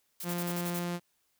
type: noise with tremolo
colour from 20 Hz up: blue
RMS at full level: -39 dBFS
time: 0.2-0.84 s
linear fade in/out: 5 ms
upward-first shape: square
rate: 11 Hz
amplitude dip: 75%
type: tone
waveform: sawtooth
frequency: 174.61 Hz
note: F3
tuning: in tune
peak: -28 dBFS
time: 0.23-1 s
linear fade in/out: 50 ms
effects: white hiss -74 dBFS RMS until 1.39 s